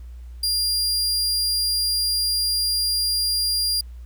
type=tone; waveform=sawtooth; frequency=4800 Hz; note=D8; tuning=37 cents sharp; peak=-17 dBFS; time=0.43-3.81 s; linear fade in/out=5 ms; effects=added 60 Hz sine -35 dBFS peak until 4.05 s + pink hiss -61 dBFS RMS until 4.05 s